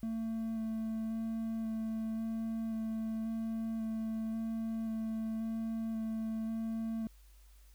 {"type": "tone with vibrato", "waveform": "triangle", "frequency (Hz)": 223.2, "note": "A3", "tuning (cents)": 25, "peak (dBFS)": -32, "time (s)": [0.03, 7.07], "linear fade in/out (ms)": 0, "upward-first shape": "square", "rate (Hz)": 0.93, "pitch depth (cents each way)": 10, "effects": ["added 50 Hz sine -56 dBFS peak until 7.74 s", "white hiss -68 dBFS RMS until 7.74 s"]}